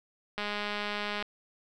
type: click train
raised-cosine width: 0.3 ms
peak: -18 dBFS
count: 176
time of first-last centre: 0.38-1.225 s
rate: 207 Hz
effects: none